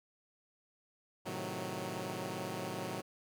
10% pulse chord, A diminished seventh, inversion none, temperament equal, 110 / 130.81 / 155.56 / 185 Hz, A2 / C3 / Eb3 / Gb3, 0 / 0 / 0 / 0 cents, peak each -36 / -37 / -37 / -33 dBFS, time 1.25-3.02 s, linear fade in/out 20 ms, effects none

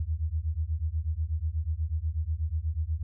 sine beating tone pair, 75.2 / 83.4 Hz, D2 / E2, +42 / +21 cents, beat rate 8.2 Hz, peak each -30 dBFS, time 0-3.03 s, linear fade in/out 5 ms, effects none

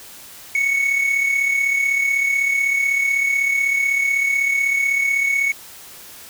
triangle tone with amplitude modulation, 2217 Hz, C#7, in tune, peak -12 dBFS, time 0.55-5.52 s, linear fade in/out 2 ms, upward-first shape sine, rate 36 Hz, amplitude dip 50%, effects white hiss -40 dBFS RMS until 6.29 s

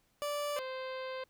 30% pulse tone, 584 Hz, D5, 10 cents flat, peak -31 dBFS, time 0.22-0.59 s, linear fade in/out 0 ms
harmonic tone, 520 Hz, C5, 11 cents flat, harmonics 1 / 2 / 3 / 4 / 5 / 6 / 7 / 8 / 9, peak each -39 / -45 / -49 / -51 / -53 / -55 / -56 / -57 / -58 dBFS, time 0.56-1.24 s, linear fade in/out 5 ms
effects pink hiss -73 dBFS RMS until 1.29 s

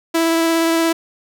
sawtooth tone with vibrato, 329.6 Hz, E4, in tune, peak -10 dBFS, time 0.14-0.93 s, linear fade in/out 10 ms, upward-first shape triangle, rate 17 Hz, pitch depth 13 cents each way, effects none

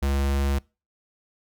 square tone, 69.3 Hz, C#2, in tune, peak -22 dBFS, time 0.02-0.59 s, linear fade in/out 10 ms, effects noise-tail reverb RT60 0.3 s tail -24 dB re dry

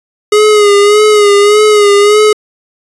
square tone with vibrato, 415.3 Hz, G#4, in tune, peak -4 dBFS, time 0.32-2.33 s, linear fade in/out 5 ms, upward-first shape sine, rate 1.7 Hz, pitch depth 48 cents each way, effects resampled to 24000 Hz

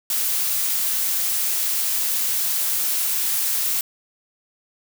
blue noise, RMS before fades -22 dBFS, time 0.1-3.81 s, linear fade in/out 2 ms, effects none

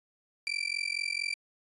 30% pulse tone with amplitude modulation, 2349 Hz, D7, in tune, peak -24 dBFS, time 0.47-1.34 s, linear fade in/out 0 ms, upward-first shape sine, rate 44.4 Hz, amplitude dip 100%, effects resampled to 24000 Hz

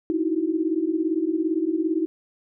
sine tone cluster, 308.8 / 326.4 / 371.6 Hz, D#4 / E4 / F#4, -13 / -17 / +7 cents, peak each -26 / -23 / -29 dBFS, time 0.1-2.06 s, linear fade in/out 0 ms, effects none

